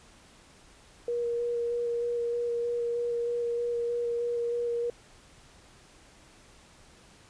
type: tone with vibrato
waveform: sine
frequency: 474.7 Hz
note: A#4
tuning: 31 cents sharp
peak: -27 dBFS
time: 1.08-4.9 s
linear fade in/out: 2 ms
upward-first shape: square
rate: 3.2 Hz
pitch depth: 9 cents each way
effects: pink hiss -56 dBFS RMS until 7.29 s + resampled to 22050 Hz